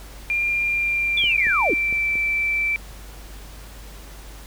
sine tone with pitch glide, 2395 to 2332 Hz, D7 to D7, +33 to -13 cents, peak -19 dBFS, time 0.3-2.76 s, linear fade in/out 0 ms, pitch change -46 cents, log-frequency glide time 0.64-2.07 s
sine linear sweep, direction down, 3520 to 250 Hz, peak -19 dBFS, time 1.17-1.74 s, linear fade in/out 5 ms
click train, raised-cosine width 2 ms, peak -23 dBFS, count 5, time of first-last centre 1.24-2.155 s, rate 4.37 Hz
effects added 50 Hz sine -38 dBFS peak until 4.46 s + pink hiss -44 dBFS RMS until 4.46 s

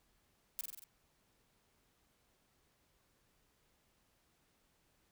blue noise with echo, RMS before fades -39 dBFS, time 0.59-0.61 s, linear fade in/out 0 ms, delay 46 ms, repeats 5, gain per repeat -3 dB, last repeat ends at 0.84 s, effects pink hiss -75 dBFS RMS until 5.11 s

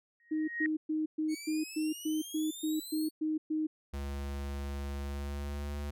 sine tone with exponential growth, 1878 Hz, A#6, 12 cents sharp, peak -27 dBFS, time 0.2-0.66 s, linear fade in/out 1 ms, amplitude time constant 100 ms
sine tone bursts, 311.1 Hz, D#4, in tune, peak -29 dBFS, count 12, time 0.31-3.67 s, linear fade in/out 10 ms, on 170 ms, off 120 ms
15% pulse exponential sweep, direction up, 2195 to 4435 Hz, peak -36 dBFS, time 1.28-3.11 s, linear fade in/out 50 ms
square tone with pitch glide, 70.1 to 72.36 Hz, C#2 to D2, +20 to -25 cents, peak -36 dBFS, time 3.93-5.91 s, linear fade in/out 10 ms, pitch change +55 cents, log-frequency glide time 5.03-5.77 s
effects none

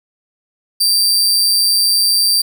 sawtooth tone with amplitude modulation, 4692 Hz, D8, 2 cents flat, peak -6 dBFS, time 0.8-2.42 s, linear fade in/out 10 ms, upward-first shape sine, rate 192 Hz, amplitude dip 45%, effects none

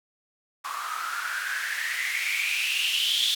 blue noise with band-pass filter sweep, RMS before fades -28 dBFS, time 0.64-3.35 s, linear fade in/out 10 ms, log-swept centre 1100 to 3500 Hz, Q 8.3, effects none

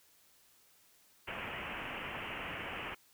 white low-pass noise, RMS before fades -42 dBFS, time 1.27-2.95 s, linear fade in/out 10 ms, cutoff 3000 Hz, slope 96 dB/octave, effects white hiss -66 dBFS RMS until 3.13 s

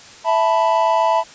triangle chord, E suspended fourth, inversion none, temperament equal, 659.3 / 880 / 987.8 Hz, E5 / A5 / B5, 0 / 0 / 0 cents, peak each -16 dBFS, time 0.24-1.24 s, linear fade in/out 50 ms, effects white hiss -41 dBFS RMS until 1.34 s + resampled to 16000 Hz

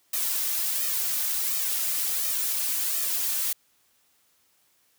blue noise with flanger, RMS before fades -27 dBFS, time 0.13-3.53 s, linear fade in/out 5 ms, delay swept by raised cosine 1.6 to 3.4 ms, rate 1.4 Hz, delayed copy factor +0.95, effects white hiss -66 dBFS RMS until 4.98 s + high-pass 60 Hz 12 dB/octave

